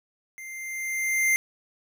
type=tone with level ramp; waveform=square; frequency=2093 Hz; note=C7; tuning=in tune; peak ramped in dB=-39 to -19 dBFS; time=0.38-1.36 s; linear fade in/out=0 ms; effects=none